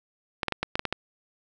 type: clicks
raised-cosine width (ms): 0.3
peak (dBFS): -10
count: 8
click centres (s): 0.432 / 0.483 / 0.523 / 0.63 / 0.755 / 0.794 / 0.853 / 0.926
effects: none